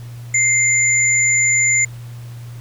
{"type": "tone pair together", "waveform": "sine", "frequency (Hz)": [2093, 7040], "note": ["C7", "A8"], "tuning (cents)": [0, 0], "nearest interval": "octave + major sixth", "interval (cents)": 2100, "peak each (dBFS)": -15, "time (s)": [0.34, 1.85], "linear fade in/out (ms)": 5, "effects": ["added 119 Hz sine -30 dBFS peak until 2.6 s", "pink hiss -46 dBFS RMS until 2.6 s"]}